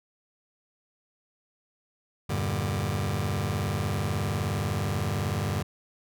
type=chord; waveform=sawtooth; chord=E half-diminished seventh; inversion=none; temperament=just; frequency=82.41 / 98.89 / 118.67 / 148.33 Hz; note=E2 / G2 / Bb2 / D3; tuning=0 / +16 / +31 / +18 cents; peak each=-31 / -25 / -30 / -28 dBFS; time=2.29-5.63 s; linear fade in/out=10 ms; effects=none